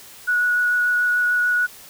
sine tone with vibrato, 1464 Hz, F#6, 19 cents flat, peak -16 dBFS, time 0.27-1.67 s, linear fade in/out 20 ms, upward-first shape triangle, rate 6.8 Hz, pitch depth 11 cents each way, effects white hiss -43 dBFS RMS until 1.89 s

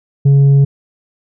sine tone with tanh clipping, 139.3 Hz, C#3, 9 cents sharp, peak -6 dBFS, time 0.25-0.65 s, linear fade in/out 10 ms, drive 3 dB, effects none

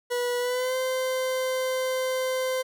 40% pulse tone with pitch glide, 487.9 to 516.6 Hz, B4 to C5, -21 to -22 cents, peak -24 dBFS, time 0.1-2.63 s, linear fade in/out 20 ms, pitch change +99 cents, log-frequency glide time 0.39-0.75 s, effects none

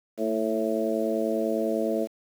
harmonic tone with a mistuned harmonic, 110 Hz, A2, in tune, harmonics 2 / 3 / 4 / 5 / 6, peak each -30 / -30 / -30 / -30 / -30 dBFS, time 0.17-2.08 s, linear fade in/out 50 ms, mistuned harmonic 2, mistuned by +29 cents, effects 8-bit

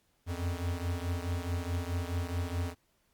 square beating tone pair, 85.6 / 90.3 Hz, F2 / F#2, -34 / -42 cents, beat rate 4.7 Hz, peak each -34 / -37 dBFS, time 0.26-2.75 s, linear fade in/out 50 ms, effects pink hiss -73 dBFS RMS until 3.13 s + Opus 48 kbps

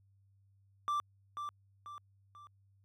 triangle tone with echo, 1174.7 Hz, D6, in tune, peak -29 dBFS, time 0.88-1 s, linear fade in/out 0 ms, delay 490 ms, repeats 3, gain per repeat -7 dB, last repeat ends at 2.47 s, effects added 98 Hz sine -65 dBFS peak until 2.84 s

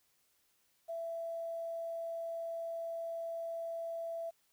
sine tone with quantisation, 666 Hz, E5, 18 cents sharp, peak -37 dBFS, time 0.88-4.31 s, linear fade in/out 20 ms, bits 11, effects white hiss -74 dBFS RMS until 4.52 s

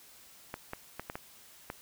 clicks, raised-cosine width 0.5 ms, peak -22 dBFS, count 6, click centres 0.541 / 0.734 / 0.996 / 1.099 / 1.155 / 1.701 s, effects white hiss -56 dBFS RMS until 1.81 s

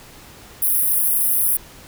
pink high-pass noise, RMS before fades -18 dBFS, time 0.62-1.57 s, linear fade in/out 5 ms, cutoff 9800 Hz, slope 96 dB/octave, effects pink hiss -43 dBFS RMS until 1.87 s

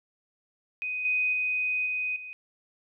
sine tone with level steps, 2500 Hz, D#7, 8 cents sharp, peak -29 / -23 / -25 / -27 / -38 dBFS, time 0.82-2.33 s, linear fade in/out 0 ms, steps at 1.05 / 1.33 / 1.86 / 2.16 s, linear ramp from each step 2 ms, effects none

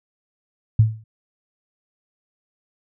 sine tone with exponential decay, 110 Hz, A2, in tune, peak -7 dBFS, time 0.79-1.04 s, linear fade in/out 5 ms, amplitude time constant 53 ms, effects none

